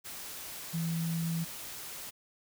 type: tone in noise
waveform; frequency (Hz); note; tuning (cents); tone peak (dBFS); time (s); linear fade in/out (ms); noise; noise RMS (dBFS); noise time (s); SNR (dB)
sine; 165.5; E3; +7; -30; 0.73-1.45; 20; white; -43; 0.04-2.11; +10
effects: none